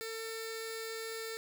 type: tone with notch filter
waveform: 15% pulse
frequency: 448.8 Hz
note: A4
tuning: 34 cents sharp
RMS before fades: -41 dBFS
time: 0.01-1.37 s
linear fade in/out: 0 ms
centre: 970 Hz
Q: 0.65
effects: none